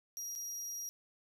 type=tone with dropouts; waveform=35% pulse; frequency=5710 Hz; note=F8; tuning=37 cents sharp; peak=-37 dBFS; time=0.17-0.89 s; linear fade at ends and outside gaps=0 ms; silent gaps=0.353-0.359 s; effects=none